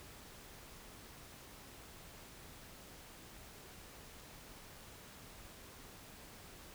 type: silence
effects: pink hiss -55 dBFS RMS until 6.74 s